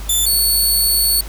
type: tone pair in turn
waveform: 10% pulse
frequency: 3520 / 4435 Hz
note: A7 / C#8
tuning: 0 / 0 cents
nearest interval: major third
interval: 400 cents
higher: second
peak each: -6 dBFS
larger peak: neither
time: 0.09-0.26 / 0.26-1.21 s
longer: second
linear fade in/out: 5 ms
effects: added 50 Hz sine -26 dBFS peak until 1.28 s + pink hiss -36 dBFS RMS until 1.28 s